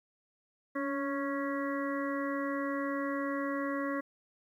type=harmonic tone with a mistuned harmonic; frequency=277.2 Hz; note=C#4; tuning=in tune; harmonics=1 / 2 / 4 / 5 / 6 / 7; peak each=-34 / -37 / -39 / -46 / -44 / -42 dBFS; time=0.75-4.01 s; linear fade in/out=10 ms; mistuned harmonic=1; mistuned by=+34 cents; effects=11-bit